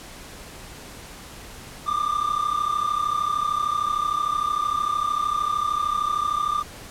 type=tone pair together; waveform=triangle; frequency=1180.8 / 1214 Hz; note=D6 / D#6; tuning=+9 / -43 cents; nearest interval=unison; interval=48 cents; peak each=-22 / -23 dBFS; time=1.86-6.63 s; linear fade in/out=20 ms; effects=pink hiss -41 dBFS RMS until 6.9 s + low-pass 12000 Hz 12 dB/octave